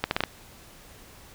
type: accelerating click train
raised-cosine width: 0.3 ms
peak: -7 dBFS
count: 5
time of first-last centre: 0.04-0.237 s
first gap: 71 ms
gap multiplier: 0.76
effects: pink hiss -50 dBFS RMS until 1.34 s